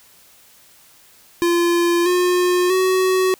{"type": "tone with pitch steps", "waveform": "square", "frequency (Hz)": [344.4, 358.8, 373.8], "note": ["F4", "F4", "F#4"], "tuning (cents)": [-24, 47, 18], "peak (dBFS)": -15, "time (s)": [1.42, 3.34], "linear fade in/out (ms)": 0, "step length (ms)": 640, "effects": ["white hiss -50 dBFS RMS until 3.39 s"]}